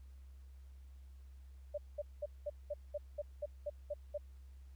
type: tone bursts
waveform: sine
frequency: 589 Hz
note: D5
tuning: 5 cents sharp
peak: -36 dBFS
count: 11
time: 1.74-4.18 s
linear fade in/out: 10 ms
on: 40 ms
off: 200 ms
effects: added 66 Hz sine -52 dBFS peak until 4.75 s + pink hiss -75 dBFS RMS until 4.75 s